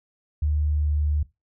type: tone with pitch glide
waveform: sine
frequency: 75 to 74.48 Hz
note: D2 to D2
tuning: +37 to +25 cents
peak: -20 dBFS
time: 0.42-1.23 s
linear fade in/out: 5 ms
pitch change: -12 cents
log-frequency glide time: 0.7-0.87 s
effects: noise-tail reverb RT60 0.2 s tail -18 dB re dry